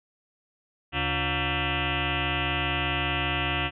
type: tone with frequency modulation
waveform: sine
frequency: 1352 Hz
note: E6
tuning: 43 cents sharp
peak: -24 dBFS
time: 0.92-3.71 s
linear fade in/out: 50 ms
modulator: 213 Hz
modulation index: 7.8
effects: none